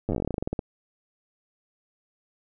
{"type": "slowing click train", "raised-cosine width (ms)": 2, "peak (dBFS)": -14, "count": 19, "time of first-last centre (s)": [0.09, 0.592], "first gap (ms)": 9, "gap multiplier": 1.12, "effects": []}